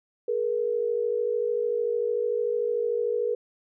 sine tone pair together, 423.8 / 477.2 Hz, G#4 / A#4, +35 / +41 cents, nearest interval major second, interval 206 cents, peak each -28 / -25 dBFS, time 0.28-3.35 s, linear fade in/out 5 ms, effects none

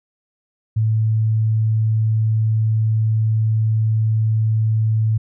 sine tone, 110 Hz, A2, in tune, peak -14 dBFS, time 0.76-5.18 s, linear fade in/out 10 ms, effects none

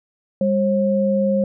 sine tone pair together, 200.6 / 538.6 Hz, G3 / C#5, +40 / -50 cents, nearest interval octave + perfect fourth, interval 1710 cents, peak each -18 dBFS, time 0.41-1.44 s, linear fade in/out 2 ms, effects none

